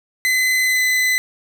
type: tone with pitch glide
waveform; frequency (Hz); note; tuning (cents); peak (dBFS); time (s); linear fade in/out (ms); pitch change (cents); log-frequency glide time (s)
40% pulse; 2031 to 2017; B6 to B6; +48 to +36; -14; 0.25-1.18; 0; -12; 0.64-0.81
effects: none